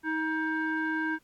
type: tone with low-pass filter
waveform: square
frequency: 316.2 Hz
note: D#4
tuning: 28 cents sharp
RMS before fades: -30 dBFS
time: 0.03-1.19 s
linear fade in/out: 50 ms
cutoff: 1600 Hz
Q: 5.1
effects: pink hiss -68 dBFS RMS until 1.23 s + AAC 64 kbps